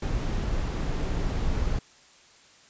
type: noise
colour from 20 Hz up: brown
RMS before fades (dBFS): -27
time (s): 0.02-1.79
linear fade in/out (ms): 5
effects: white hiss -55 dBFS RMS until 2.69 s + resampled to 16000 Hz